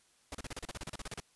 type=noise bursts; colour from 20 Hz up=pink; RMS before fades=-41 dBFS; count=15; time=0.32-1.201 s; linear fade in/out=2 ms; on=27 ms; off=34 ms; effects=white hiss -68 dBFS RMS until 1.35 s + resampled to 24000 Hz